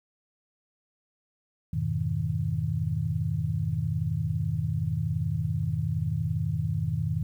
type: chord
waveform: sine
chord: F half-diminished seventh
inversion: none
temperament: just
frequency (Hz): 87.31 / 104.77 / 125.72 / 157.15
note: F2 / Ab2 / Cb3 / Eb3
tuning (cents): 0 / +16 / +31 / +18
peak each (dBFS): -33 / -31 / -32 / -29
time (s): 1.73-7.23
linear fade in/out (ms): 5
effects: 10-bit